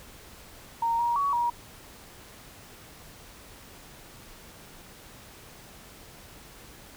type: tone with pitch steps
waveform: sine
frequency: 925 / 946 / 1126 / 952 Hz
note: A#5 / A#5 / C#6 / A#5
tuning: -14 / +25 / +27 / +36 cents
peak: -23 dBFS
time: 0.82-1.5 s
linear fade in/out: 5 ms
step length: 170 ms
effects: pink hiss -49 dBFS RMS until 6.96 s